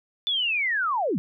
sine linear sweep, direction down, 3520 to 144.4 Hz, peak -22 dBFS, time 0.27-1.18 s, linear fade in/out 0 ms, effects none

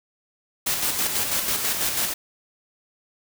white noise with tremolo, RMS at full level -23 dBFS, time 0.66-2.14 s, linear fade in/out 10 ms, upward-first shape square, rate 6.1 Hz, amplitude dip 40%, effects none

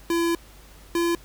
square tone pair in turn, 337.8 / 340.7 Hz, E4 / F4, +42 / -43 cents, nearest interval unison, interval 15 cents, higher second, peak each -21 dBFS, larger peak neither, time 0.1-0.35 / 0.95-1.15 s, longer first, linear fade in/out 2 ms, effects added 50 Hz sine -48 dBFS peak until 1.24 s + pink hiss -51 dBFS RMS until 1.24 s

